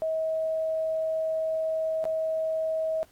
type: tone with dropouts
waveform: sine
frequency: 639 Hz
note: D#5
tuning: 46 cents sharp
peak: -25 dBFS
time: 0.02-3.03 s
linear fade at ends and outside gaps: 0 ms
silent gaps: 2.041-2.053 s
effects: pink hiss -60 dBFS RMS until 3.11 s + AAC 64 kbps